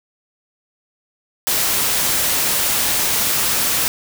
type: noise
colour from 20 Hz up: white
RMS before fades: -18 dBFS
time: 1.47-3.88 s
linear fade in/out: 0 ms
effects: none